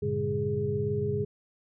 sine tone cluster, 96.2 / 113.9 / 140.8 / 203.2 / 414 Hz, G2 / A#2 / C#3 / G#3 / G#4, -32 / -40 / +27 / -38 / -5 cents, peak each -35 / -34 / -33 / -37 / -29 dBFS, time 0.02-1.25 s, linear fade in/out 10 ms, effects none

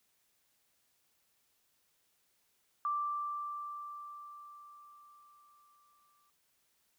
sine tone with exponential decay, 1174.7 Hz, D6, in tune, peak -30 dBFS, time 2.85-6.3 s, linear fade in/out 1 ms, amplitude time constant 750 ms, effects white hiss -75 dBFS RMS until 6.98 s

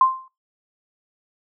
sine tone with exponential decay, 1046.5 Hz, C6, in tune, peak -9 dBFS, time 0.01-0.28 s, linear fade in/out 2 ms, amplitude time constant 58 ms, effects noise-tail reverb RT60 0.2 s tail -18 dB re dry

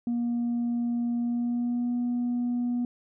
sine tone with pitch glide, 237.9 to 242.8 Hz, A#3 to B3, +35 to -29 cents, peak -23 dBFS, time 0.07-2.85 s, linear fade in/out 2 ms, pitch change +36 cents, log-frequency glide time 1.19-1.94 s, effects tanh soft clip ceiling -23 dBFS

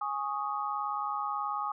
sine chord, Ab suspended fourth, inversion none, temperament just, 830.6 / 1107.5 / 1245.9 Hz, Ab5 / Db6 / Eb6, 0 / -2 / +2 cents, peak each -35 / -36 / -34 dBFS, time 0.01-1.72 s, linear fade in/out 5 ms, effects none

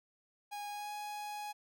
45% pulse tone with pitch glide, 823 to 833.5 Hz, G#5 to G#5, -16 to +6 cents, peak -40 dBFS, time 0.51-1.53 s, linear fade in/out 20 ms, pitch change +22 cents, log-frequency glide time 0.69-0.92 s, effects none

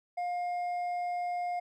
sine tone with hard clipping, 709 Hz, F5, 26 cents sharp, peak -32 dBFS, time 0.17-1.6 s, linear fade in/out 10 ms, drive 4 dB, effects none

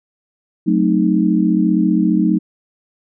sine chord, F# diminished seventh, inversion none, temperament equal, 185 / 220 / 261.6 / 311.1 Hz, F#3 / A3 / C4 / Eb4, 0 / 0 / 0 / 0 cents, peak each -16 / -17 / -22 / -16 dBFS, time 0.66-2.39 s, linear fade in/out 20 ms, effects none

